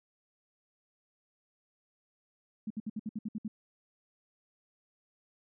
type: tone bursts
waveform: sine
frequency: 215.4 Hz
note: A3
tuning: 37 cents flat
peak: -33 dBFS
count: 9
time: 2.67-3.48 s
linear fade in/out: 5 ms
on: 34 ms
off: 63 ms
effects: none